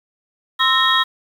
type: tone cluster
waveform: sine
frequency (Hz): 1043 / 1312 / 1844 / 3298 / 3793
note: C6 / E6 / A#6 / G#7 / A#7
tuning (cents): -6 / -9 / -19 / -13 / +29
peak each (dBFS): -19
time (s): 0.59-1.04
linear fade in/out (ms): 20
effects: tanh soft clip ceiling -2 dBFS + 7-bit